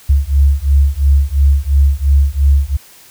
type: beating tone pair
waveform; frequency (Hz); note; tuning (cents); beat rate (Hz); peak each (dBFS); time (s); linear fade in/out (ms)
sine; 68.5 / 71.4; C#2 / D2; -20 / -48; 2.9; -11; 0.09-2.77; 10
effects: white hiss -42 dBFS RMS until 3.1 s